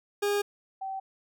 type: tone pair in turn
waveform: 40% pulse / sine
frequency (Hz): 408.3 / 770.8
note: G#4 / G5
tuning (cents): -29 / -29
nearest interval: major seventh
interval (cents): 1100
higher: second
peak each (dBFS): -24 / -32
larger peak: first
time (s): 0.22-0.42 / 0.81-1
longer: first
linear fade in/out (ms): 10
effects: none